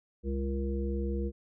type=harmonic tone with a mistuned harmonic; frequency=67.4 Hz; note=C#2; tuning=48 cents flat; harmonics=1 / 3 / 5 / 7; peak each=-31 / -36 / -38 / -39 dBFS; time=0.23-1.32 s; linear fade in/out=50 ms; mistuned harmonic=5; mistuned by=+38 cents; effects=none